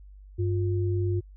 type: tone pair together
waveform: sine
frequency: 98 / 353.3 Hz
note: G2 / F4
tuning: 0 / +20 cents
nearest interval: octave + minor seventh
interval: 2220 cents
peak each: -24 / -30 dBFS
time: 0.38-1.21 s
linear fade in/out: 20 ms
effects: added 49 Hz sine -45 dBFS peak until 1.36 s